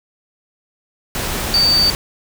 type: tone in noise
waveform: sine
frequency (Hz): 4600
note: D8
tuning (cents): -37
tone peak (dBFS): -11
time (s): 1.54-1.9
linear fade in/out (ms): 0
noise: pink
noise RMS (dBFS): -22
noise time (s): 1.15-1.95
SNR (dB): +8
effects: none